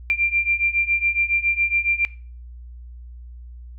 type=beating tone pair; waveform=sine; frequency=2370 / 2377.2 Hz; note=D7 / D7; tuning=+15 / +20 cents; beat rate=7.2 Hz; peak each=-21 / -20 dBFS; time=0.1-2.05 s; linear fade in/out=0 ms; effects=noise-tail reverb RT60 0.4 s tail -20 dB re dry + added 60 Hz sine -36 dBFS peak until 3.78 s